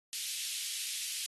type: high-pass noise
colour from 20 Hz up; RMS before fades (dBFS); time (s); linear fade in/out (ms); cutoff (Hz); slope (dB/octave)
pink; -38; 0.13-1.26; 0; 2800; 24
effects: AAC 32 kbps